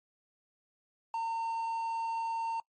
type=tone with quantisation; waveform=triangle; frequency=911 Hz; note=A#5; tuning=40 cents flat; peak=-29 dBFS; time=1.14-2.6 s; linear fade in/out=2 ms; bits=9; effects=noise-tail reverb RT60 0.1 s tail -23 dB re dry + MP3 32 kbps